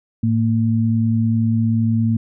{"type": "tone pair together", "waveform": "sine", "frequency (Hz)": [110.1, 227.6], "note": ["A2", "A#3"], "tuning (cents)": [2, -41], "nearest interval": "octave + minor second", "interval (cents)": 1257, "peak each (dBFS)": -17, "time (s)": [0.23, 2.17], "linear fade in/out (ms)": 5, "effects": []}